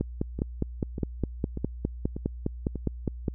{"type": "two click trains", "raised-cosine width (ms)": 3, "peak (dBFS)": [-13, -20], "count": [17, 5], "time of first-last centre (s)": [[0.01, 3.282], [0.39, 2.757]], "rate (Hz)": [4.89, 1.69], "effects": ["added 60 Hz sine -36 dBFS peak until 3.34 s"]}